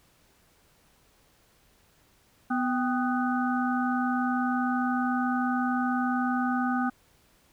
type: harmonic tone with a mistuned harmonic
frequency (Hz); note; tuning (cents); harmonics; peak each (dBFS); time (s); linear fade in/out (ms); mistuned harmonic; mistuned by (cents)
248.5; B3; +11; 1 / 3 / 5 / 6; -26 / -31 / -33 / -34; 2.5-6.9; 10; 3; +87
effects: pink hiss -63 dBFS RMS until 7.52 s